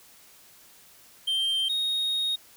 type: tone pair in turn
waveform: triangle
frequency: 3152 / 3735 Hz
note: G7 / A#7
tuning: +9 / +3 cents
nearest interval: minor third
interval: 294 cents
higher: second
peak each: -22 / -23 dBFS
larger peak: first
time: 1.27-1.69 / 1.69-2.36 s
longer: second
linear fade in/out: 10 ms
effects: white hiss -54 dBFS RMS until 2.56 s